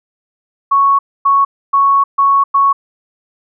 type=tone bursts at uneven times; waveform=sine; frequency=1108.7 Hz; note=C#6; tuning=in tune; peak=-7 dBFS; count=5; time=0.71-0.99 / 1.25-1.45 / 1.73-2.04 / 2.18-2.44 / 2.54-2.73 s; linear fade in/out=10 ms; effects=none